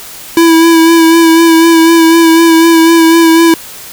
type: tone with vibrato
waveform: square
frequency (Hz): 329.6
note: E4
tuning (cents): 0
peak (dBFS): -3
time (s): 0.37-3.54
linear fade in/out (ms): 2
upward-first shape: sine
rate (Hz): 4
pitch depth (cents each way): 25
effects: white hiss -28 dBFS RMS until 3.92 s